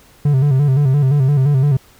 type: tone with vibrato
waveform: triangle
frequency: 138.59 Hz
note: C#3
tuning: in tune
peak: -8 dBFS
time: 0.25-1.77 s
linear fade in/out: 5 ms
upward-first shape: square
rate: 5.8 Hz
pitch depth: 88 cents each way
effects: pink hiss -48 dBFS RMS until 1.99 s